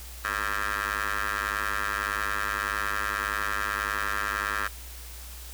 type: ring-modulated tone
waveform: 15% pulse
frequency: 101.7 Hz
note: G#2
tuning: 36 cents flat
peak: -18 dBFS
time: 0.24-4.68 s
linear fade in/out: 10 ms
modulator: 1480 Hz
effects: added 60 Hz sine -41 dBFS peak until 5.53 s + white hiss -45 dBFS RMS until 5.53 s